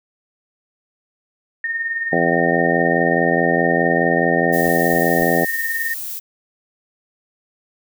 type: tone with tremolo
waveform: sine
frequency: 1833 Hz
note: A#6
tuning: 30 cents flat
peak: -18 dBFS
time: 1.64-5.94 s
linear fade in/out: 2 ms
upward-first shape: sine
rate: 19 Hz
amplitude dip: 50%
type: harmonic tone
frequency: 84.8 Hz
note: E2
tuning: 50 cents sharp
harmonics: 2 / 3 / 4 / 5 / 6 / 7 / 8 / 9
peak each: -23 / -23 / -23 / -23 / -23 / -23 / -23 / -23 dBFS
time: 2.12-5.45 s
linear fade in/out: 10 ms
type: noise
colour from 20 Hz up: violet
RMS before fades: -28 dBFS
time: 4.52-6.2 s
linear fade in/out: 20 ms
type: noise bursts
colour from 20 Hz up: brown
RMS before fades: -36 dBFS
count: 3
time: 4.65-5.234 s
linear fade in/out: 10 ms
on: 48 ms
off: 220 ms
effects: none

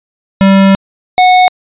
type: tone pair in turn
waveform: square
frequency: 194.4 / 734 Hz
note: G3 / F#5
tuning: -14 / -14 cents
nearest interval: octave + major seventh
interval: 2300 cents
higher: second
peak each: -4 dBFS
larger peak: neither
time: 0.41-0.75 / 1.18-1.48 s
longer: first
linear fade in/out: 0 ms
effects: resampled to 8000 Hz

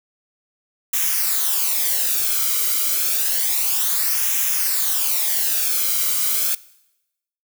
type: noise with flanger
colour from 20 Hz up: blue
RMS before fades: -20 dBFS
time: 0.93-6.55 s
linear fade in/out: 5 ms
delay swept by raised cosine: 0.22 to 1.15 ms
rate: 0.29 Hz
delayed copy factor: -0.65
effects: noise-tail reverb RT60 0.9 s tail -21 dB re dry

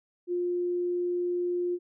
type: tone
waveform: sine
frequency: 353.6 Hz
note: F4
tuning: 22 cents sharp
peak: -26 dBFS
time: 0.27-1.79 s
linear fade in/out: 50 ms
effects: none

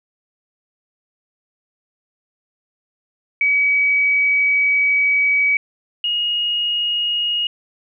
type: tone pair in turn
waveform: sine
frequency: 2273 / 2873 Hz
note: C#7 / F7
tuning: +43 / +48 cents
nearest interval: major third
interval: 405 cents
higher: second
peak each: -13 / -17 dBFS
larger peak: first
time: 3.41-5.57 / 6.04-7.47 s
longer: first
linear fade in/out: 2 ms
effects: none

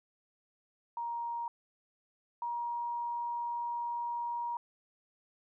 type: tone pair in turn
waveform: sine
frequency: 940 / 948.7 Hz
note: A#5 / A#5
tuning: +14 / +30 cents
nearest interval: unison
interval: 16 cents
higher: second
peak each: -34 / -33 dBFS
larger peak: second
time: 0.97-1.48 / 2.42-4.57 s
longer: second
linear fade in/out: 2 ms
effects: none

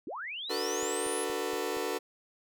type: linear sweep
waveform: sine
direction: up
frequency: 233.1 to 10610 Hz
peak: -36 dBFS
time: 0.07-1.24 s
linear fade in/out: 2 ms
type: chord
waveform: sawtooth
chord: B minor seventh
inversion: first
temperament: just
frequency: 296.3 / 370.4 / 444.5 / 493.9 Hz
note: D4 / F#4 / A4 / B4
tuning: +15 / +2 / +18 / 0 cents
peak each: -36 / -32 / -31 / -33 dBFS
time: 0.49-1.99 s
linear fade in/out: 20 ms
type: click train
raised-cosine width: 3 ms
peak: -39 dBFS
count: 5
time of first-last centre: 0.83-1.769 s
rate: 4.26 Hz
effects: none

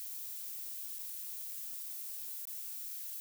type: noise with dropouts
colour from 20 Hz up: violet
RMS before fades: -43 dBFS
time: 0-3.2 s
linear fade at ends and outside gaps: 0 ms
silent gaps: 0.986-0.991 / 2.453-2.472 s
effects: none

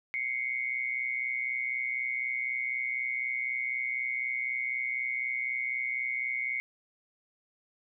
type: tone pair together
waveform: sine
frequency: 2093 / 2217 Hz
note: C7 / C#7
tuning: 0 / 0 cents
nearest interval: minor second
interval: 100 cents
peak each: -33 / -32 dBFS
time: 0.14-6.6 s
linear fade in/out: 0 ms
effects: none

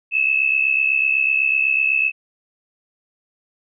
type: tone pair together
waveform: sine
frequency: 2570 / 2638 Hz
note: E7 / E7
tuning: -45 / +1 cents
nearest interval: unison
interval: 46 cents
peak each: -18 dBFS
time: 0.11-2.12 s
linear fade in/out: 50 ms
effects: none

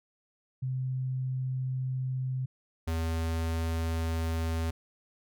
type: tone pair in turn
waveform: sine / square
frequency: 129.6 / 81.85 Hz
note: C3 / E2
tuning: -16 / -12 cents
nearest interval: minor sixth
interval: 796 cents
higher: first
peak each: -29 / -29 dBFS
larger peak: neither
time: 0.62-2.46 / 2.87-4.71 s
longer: neither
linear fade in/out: 10 ms
effects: none

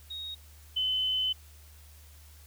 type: tone pair in turn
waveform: sine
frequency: 3760 / 3036 Hz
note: A#7 / F#7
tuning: +14 / +44 cents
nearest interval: major third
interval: 370 cents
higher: first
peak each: -36 / -26 dBFS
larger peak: second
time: 0.1-0.35 / 0.76-1.33 s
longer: second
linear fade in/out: 10 ms
effects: added 75 Hz sine -51 dBFS peak until 2.46 s + white hiss -58 dBFS RMS until 2.46 s

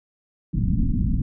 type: low-pass noise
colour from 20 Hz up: pink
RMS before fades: -21 dBFS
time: 0.53-1.22 s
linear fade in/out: 5 ms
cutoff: 260 Hz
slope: 48 dB/octave
effects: none

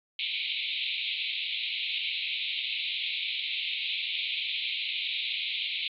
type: band-pass noise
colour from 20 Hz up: white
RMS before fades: -32 dBFS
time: 0.19-5.88 s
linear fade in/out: 2 ms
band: 2200 to 4000 Hz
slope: 96 dB/octave
effects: MP3 96 kbps

